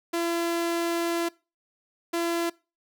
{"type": "tone pair in turn", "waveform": "sawtooth", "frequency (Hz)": [338.8, 338.8], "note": ["E4", "E4"], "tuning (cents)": [48, 48], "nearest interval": "unison", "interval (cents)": 0, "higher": "neither", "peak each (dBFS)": -21, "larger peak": "neither", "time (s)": [[0.13, 1.29], [2.13, 2.5]], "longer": "first", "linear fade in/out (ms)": 10, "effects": ["noise-tail reverb RT60 0.3 s tail -23 dB re dry"]}